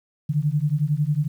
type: beating tone pair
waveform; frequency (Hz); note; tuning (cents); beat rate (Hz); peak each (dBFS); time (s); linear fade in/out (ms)
sine; 143.4 / 154.4; D3 / D#3; -41 / -13; 11; -22; 0.29-1.28; 10
effects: 9-bit